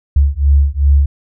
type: beating tone pair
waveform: sine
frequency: 69.3 / 71.9 Hz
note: C#2 / D2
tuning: 0 / -36 cents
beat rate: 2.6 Hz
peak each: -11 dBFS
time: 0.16-1.06 s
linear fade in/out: 5 ms
effects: none